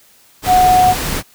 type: tone in noise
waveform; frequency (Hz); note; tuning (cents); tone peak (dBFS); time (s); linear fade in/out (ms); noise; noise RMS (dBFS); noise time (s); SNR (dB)
sine; 734; F#5; -14; -7; 0.46-0.95; 50; pink; -20; 0.42-1.23; +10
effects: white hiss -49 dBFS RMS until 1.34 s